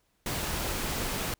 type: noise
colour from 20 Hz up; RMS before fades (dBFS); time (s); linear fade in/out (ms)
pink; -32; 0.26-1.34; 2
effects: pink hiss -72 dBFS RMS until 1.39 s